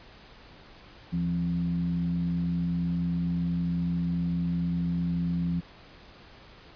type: tone with frequency modulation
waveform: sine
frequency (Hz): 171.1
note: F3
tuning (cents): -35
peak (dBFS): -25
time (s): 1.12-5.61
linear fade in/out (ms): 20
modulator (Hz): 92.5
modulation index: 0.47
effects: pink hiss -51 dBFS RMS until 6.75 s + resampled to 11025 Hz